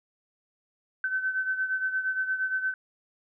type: beating tone pair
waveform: sine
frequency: 1526 / 1534.6 Hz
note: G6 / G6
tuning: -47 / -37 cents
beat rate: 8.6 Hz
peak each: -27 / -33 dBFS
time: 1.04-2.74 s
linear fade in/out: 2 ms
effects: none